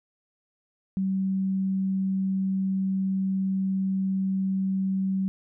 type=tone; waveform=sine; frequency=191.4 Hz; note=G3; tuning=41 cents flat; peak=-23 dBFS; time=0.97-5.28 s; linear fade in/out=0 ms; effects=none